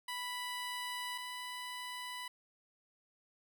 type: tone pair in turn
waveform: 15% pulse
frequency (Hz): 987.8 / 992.5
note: B5 / B5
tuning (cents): 0 / +8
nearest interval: unison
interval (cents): 8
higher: second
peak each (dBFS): -32 / -35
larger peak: first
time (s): 0.08-1.18 / 1.18-2.28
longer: neither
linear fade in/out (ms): 5
effects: none